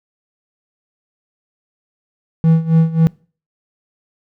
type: tone with tremolo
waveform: triangle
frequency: 162.5 Hz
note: E3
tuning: 24 cents flat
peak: -5 dBFS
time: 2.44-3.07 s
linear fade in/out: 0 ms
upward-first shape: sine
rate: 3.7 Hz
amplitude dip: 85%
effects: noise-tail reverb RT60 0.4 s tail -24 dB re dry